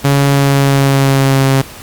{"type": "tone with pitch glide", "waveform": "sawtooth", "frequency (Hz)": [140, 135.07], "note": ["C#3", "C#3"], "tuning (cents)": [18, -45], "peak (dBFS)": -4, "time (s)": [0.04, 1.62], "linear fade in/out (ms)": 10, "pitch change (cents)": -63, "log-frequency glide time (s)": [0.28, 1.44], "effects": ["pink hiss -32 dBFS RMS until 1.82 s", "Opus 48 kbps"]}